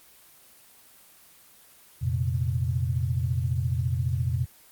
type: chord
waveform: sine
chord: F suspended fourth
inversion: none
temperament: just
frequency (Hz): 87.31 / 116.41 / 130.96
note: F2 / Bb2 / C3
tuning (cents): 0 / -2 / +2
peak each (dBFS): -28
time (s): 2.01-4.46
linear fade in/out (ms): 20
effects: white hiss -54 dBFS RMS until 4.71 s + Opus 24 kbps